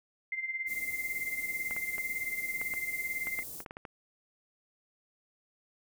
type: tone with tremolo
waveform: sine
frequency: 2086 Hz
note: C7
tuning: 6 cents flat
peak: -30 dBFS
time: 0.32-3.43 s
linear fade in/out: 2 ms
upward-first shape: sine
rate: 18 Hz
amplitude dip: 70%
type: band-stop noise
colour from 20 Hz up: white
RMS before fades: -43 dBFS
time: 0.66-3.65 s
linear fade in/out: 50 ms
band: 480 to 8200 Hz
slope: 12 dB/octave
type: clicks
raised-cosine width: 0.5 ms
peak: -27 dBFS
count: 12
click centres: 1.71 / 1.765 / 1.982 / 2.615 / 2.738 / 3.271 / 3.39 / 3.604 / 3.662 / 3.709 / 3.769 / 3.852 s
effects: none